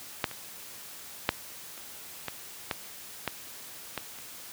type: clicks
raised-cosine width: 0.3 ms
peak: -9 / -24 / -6 / -29 / -16 / -12 / -12 / -15 / -30 dBFS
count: 9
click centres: 0.242 / 0.313 / 1.291 / 1.778 / 2.283 / 2.712 / 3.277 / 3.977 / 4.187 s
effects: white hiss -45 dBFS RMS until 4.52 s + high-pass 60 Hz 12 dB/octave